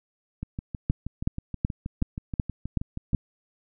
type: two click trains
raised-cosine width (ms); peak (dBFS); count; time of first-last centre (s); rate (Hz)
5; -10 / -19; 7 / 18; 0.9-3.147 / 0.43-3.133; 2.67 / 6.29
effects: none